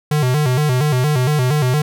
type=tone with vibrato; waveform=square; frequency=138 Hz; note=C#3; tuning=7 cents flat; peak=-14 dBFS; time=0.11-1.82 s; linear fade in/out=5 ms; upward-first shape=square; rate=4.3 Hz; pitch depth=150 cents each way; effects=none